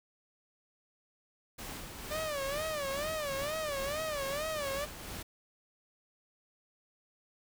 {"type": "noise with tremolo", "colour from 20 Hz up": "pink", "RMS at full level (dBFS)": -42, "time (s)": [1.58, 5.23], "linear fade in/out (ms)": 10, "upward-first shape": "sine", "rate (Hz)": 2.3, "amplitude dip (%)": 40}
{"type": "tone with vibrato", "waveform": "sawtooth", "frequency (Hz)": 587.3, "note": "D5", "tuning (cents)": 0, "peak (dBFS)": -30, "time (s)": [2.1, 4.86], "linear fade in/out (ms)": 20, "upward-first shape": "sine", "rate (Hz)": 2.2, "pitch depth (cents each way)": 140}
{"effects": []}